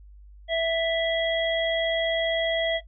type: harmonic tone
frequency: 659 Hz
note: E5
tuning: 1 cent flat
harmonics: 1 / 3 / 5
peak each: -23 / -30 / -29 dBFS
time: 0.48-2.81 s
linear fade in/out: 50 ms
effects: noise-tail reverb RT60 0.1 s tail -17 dB re dry + added 50 Hz sine -45 dBFS peak until 2.87 s